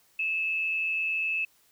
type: tone with amplitude modulation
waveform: sine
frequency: 2609 Hz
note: E7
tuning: 18 cents flat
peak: -24 dBFS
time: 0.19-1.45 s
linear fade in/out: 5 ms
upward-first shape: sine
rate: 168 Hz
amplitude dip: 40%
effects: white hiss -64 dBFS RMS until 1.71 s